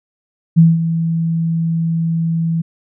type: tone with ADSR envelope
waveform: sine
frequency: 164.81 Hz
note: E3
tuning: in tune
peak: -3 dBFS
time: 0.56-2.62 s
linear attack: 26 ms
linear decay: 190 ms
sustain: -11 dB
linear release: 11 ms
effects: none